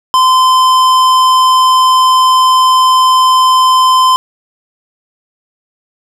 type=tone with tanh clipping; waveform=sine; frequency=1030 Hz; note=C6; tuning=28 cents flat; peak=-7 dBFS; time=0.14-4.16 s; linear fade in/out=0 ms; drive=16 dB; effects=none